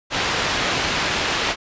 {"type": "low-pass noise", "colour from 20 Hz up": "white", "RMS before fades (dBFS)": -22, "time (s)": [0.1, 1.56], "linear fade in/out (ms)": 50, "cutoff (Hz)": 3300, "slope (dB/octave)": 12, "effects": ["resampled to 16000 Hz"]}